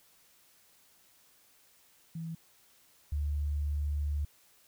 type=tone pair in turn; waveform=sine; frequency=163.9 / 73.16 Hz; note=E3 / D2; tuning=-10 / -6 cents; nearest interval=octave + major second; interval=1396 cents; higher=first; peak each=-36 / -29 dBFS; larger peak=second; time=2.15-2.35 / 3.12-4.25 s; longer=second; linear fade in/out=5 ms; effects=white hiss -64 dBFS RMS until 4.67 s